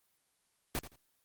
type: noise with echo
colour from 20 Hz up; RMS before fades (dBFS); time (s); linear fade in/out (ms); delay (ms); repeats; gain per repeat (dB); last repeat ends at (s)
pink; -34; 0.75-0.79; 0; 84; 2; -13; 0.958
effects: white hiss -75 dBFS RMS until 1.24 s + Opus 24 kbps